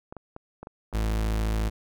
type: clicks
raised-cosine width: 1 ms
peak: -25 dBFS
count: 6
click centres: 0.125 / 0.167 / 0.364 / 0.63 / 0.671 / 0.928 s
type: tone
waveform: 40% pulse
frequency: 54.1 Hz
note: A1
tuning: 29 cents flat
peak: -23 dBFS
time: 0.93-1.7 s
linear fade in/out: 20 ms
effects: none